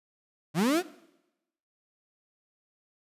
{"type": "linear sweep", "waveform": "35% pulse", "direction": "up", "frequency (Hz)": [140, 384.9], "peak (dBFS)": -21, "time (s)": [0.54, 0.83], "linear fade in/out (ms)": 50, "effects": ["noise-tail reverb RT60 0.9 s tail -19 dB re dry", "resampled to 32000 Hz"]}